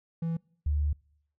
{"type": "tone pair in turn", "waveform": ["triangle", "sine"], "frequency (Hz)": [165.4, 73.68], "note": ["E3", "D2"], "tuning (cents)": [6, 6], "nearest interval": "octave + major second", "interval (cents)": 1400, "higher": "first", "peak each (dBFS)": [-26, -24], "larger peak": "second", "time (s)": [[0.22, 0.37], [0.66, 0.93]], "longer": "second", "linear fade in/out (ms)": 5, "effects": ["noise-tail reverb RT60 0.7 s tail -26 dB re dry"]}